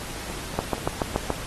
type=two click trains; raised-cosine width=1 ms; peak=-21 / -9 dBFS; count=4 / 6; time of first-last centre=0.3-1.021 / 0.59-1.303 s; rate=4.16 / 7.01 Hz; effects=pink hiss -36 dBFS RMS until 1.46 s + AAC 32 kbps